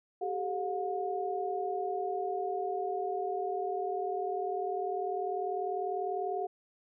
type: tone cluster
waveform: sine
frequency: 386.8 / 426.9 / 719 Hz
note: G4 / G#4 / F#5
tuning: -23 / +48 / -50 cents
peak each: -35 / -38 / -34 dBFS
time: 0.21-6.47 s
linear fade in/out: 10 ms
effects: none